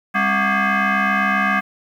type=tone with frequency modulation; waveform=sine; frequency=200.7 Hz; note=G3; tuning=41 cents sharp; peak=-14 dBFS; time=0.14-1.61 s; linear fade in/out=20 ms; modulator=469 Hz; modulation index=4.2; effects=tanh soft clip ceiling -10 dBFS + 8-bit